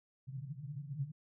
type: band-pass noise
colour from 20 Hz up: pink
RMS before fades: -43 dBFS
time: 0.27-1.12 s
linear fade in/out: 5 ms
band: 130 to 150 Hz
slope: 96 dB/octave
effects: none